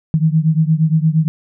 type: beating tone pair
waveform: sine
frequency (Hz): 155.56 / 164.16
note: D#3 / E3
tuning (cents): 0 / -7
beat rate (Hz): 8.6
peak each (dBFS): -13 / -15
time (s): 0.14-1.28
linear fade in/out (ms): 0
effects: none